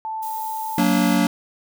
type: tone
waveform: sine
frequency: 880 Hz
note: A5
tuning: in tune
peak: -25 dBFS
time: 0.05-0.83 s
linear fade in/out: 0 ms
type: noise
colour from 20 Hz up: violet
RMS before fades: -36 dBFS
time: 0.22-1.17 s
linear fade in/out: 10 ms
type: chord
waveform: square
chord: Gb augmented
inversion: none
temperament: just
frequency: 185 / 231.2 / 289.1 Hz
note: Gb3 / Bb3 / D4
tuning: 0 / -14 / -27 cents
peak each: -21 dBFS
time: 0.78-1.27 s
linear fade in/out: 2 ms
effects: none